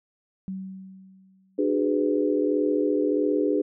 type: tone with exponential decay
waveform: sine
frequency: 190.1 Hz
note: F#3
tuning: 47 cents sharp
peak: -28 dBFS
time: 0.48-1.77 s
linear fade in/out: 0 ms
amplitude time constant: 280 ms
type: chord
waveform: sine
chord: G# half-diminished seventh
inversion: second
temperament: just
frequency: 299 / 373.8 / 415.3 / 498.4 Hz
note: D4 / F#4 / G#4 / B4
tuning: +31 / +18 / 0 / +16 cents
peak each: -24 / -29 / -25 / -28 dBFS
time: 1.58-3.62 s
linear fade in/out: 10 ms
effects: none